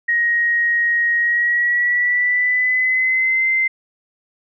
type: tone with pitch glide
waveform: sine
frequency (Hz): 1882 to 2076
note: A#6 to C7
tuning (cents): +16 to -14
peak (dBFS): -14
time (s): 0.08-3.68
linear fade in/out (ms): 10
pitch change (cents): +170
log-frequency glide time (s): 1.17-3.48
effects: none

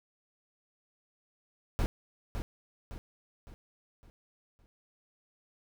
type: noise with echo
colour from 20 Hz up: brown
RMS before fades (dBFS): -28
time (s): 1.79-1.86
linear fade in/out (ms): 0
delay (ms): 560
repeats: 5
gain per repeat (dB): -7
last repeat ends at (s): 4.66
effects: none

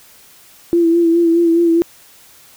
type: tone with vibrato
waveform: sine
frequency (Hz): 336.8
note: E4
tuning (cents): +37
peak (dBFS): -9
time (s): 0.73-1.82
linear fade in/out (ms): 0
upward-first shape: sine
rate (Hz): 4.8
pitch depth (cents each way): 35
effects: white hiss -45 dBFS RMS until 2.56 s

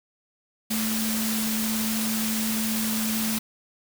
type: tone in noise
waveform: sine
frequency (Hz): 220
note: A3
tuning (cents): 0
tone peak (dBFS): -26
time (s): 0.7-3.39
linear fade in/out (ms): 10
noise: white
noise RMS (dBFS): -29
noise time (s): 0.7-3.39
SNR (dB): 0
effects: none

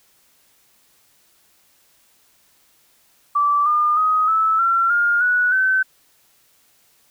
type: tone with pitch steps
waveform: sine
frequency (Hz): 1162 / 1208.5 / 1257 / 1307.3 / 1359.7 / 1414.2 / 1470.8 / 1529.7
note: D6 / D6 / D#6 / E6 / F6 / F6 / F#6 / G6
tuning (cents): -19 / +49 / +17 / -15 / -47 / +21 / -11 / -43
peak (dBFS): -14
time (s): 3.35-5.83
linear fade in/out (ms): 10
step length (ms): 310
effects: white hiss -58 dBFS RMS until 7.1 s

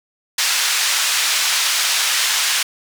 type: band-pass noise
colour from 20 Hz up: white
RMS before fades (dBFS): -18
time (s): 0.38-2.63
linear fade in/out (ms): 5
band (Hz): 1300 to 6400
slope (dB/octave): 12
effects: none

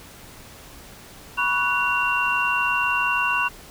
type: tone cluster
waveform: sine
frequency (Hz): 976 / 1122 / 1483 / 2756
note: B5 / C#6 / F#6 / F7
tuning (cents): -21 / +21 / +4 / -24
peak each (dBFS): -26 / -26 / -25 / -23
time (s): 1.37-3.49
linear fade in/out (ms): 20
effects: pink hiss -44 dBFS RMS until 3.7 s

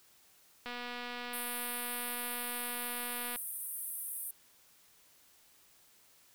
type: click train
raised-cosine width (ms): 0.3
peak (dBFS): -26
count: 657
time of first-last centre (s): 0.66-3.36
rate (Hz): 243
type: band-pass noise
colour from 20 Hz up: pink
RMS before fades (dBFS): -41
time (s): 1.33-4.31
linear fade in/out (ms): 5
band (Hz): 8900 to 16000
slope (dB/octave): 96
effects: white hiss -64 dBFS RMS until 6.34 s

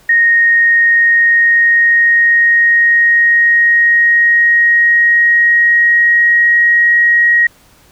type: tone with pitch glide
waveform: sine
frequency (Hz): 1861 to 1890.3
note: A#6 to A#6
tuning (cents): -3 to +24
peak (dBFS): -6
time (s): 0.09-7.47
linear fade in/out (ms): 5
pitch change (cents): +27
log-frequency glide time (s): 0.77-6.79
effects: pink hiss -47 dBFS RMS until 7.91 s

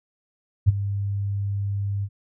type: tone with ADSR envelope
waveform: sine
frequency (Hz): 100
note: G2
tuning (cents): +35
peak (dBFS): -9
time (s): 0.66-2.09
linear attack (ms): 27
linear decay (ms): 21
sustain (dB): -14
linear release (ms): 55
effects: none

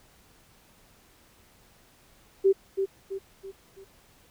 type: tone with echo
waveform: sine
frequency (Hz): 388.4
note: G4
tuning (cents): -16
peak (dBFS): -16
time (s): 2.44-2.53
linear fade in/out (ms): 20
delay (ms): 330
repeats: 4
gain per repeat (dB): -7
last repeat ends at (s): 3.85
effects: pink hiss -59 dBFS RMS until 4.3 s

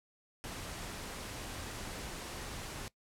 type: noise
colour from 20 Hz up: pink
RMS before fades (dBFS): -43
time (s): 0.44-2.88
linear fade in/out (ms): 0
effects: noise-tail reverb RT60 0.1 s tail -20 dB re dry + low-pass 11000 Hz 12 dB/octave

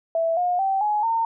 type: tone with pitch steps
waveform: sine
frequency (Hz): 659.3 / 714.8 / 775 / 840.3 / 911.1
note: E5 / F5 / G5 / G#5 / A#5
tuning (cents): 0 / +40 / -20 / +20 / -40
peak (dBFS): -19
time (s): 0.15-1.25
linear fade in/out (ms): 2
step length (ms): 220
effects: none

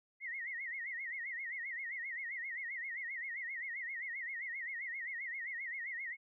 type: tone with vibrato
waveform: sine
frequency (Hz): 2001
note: B6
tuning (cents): +22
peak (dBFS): -39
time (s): 0.2-6.17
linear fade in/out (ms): 50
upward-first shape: sine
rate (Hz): 7.6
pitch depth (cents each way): 150
effects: none

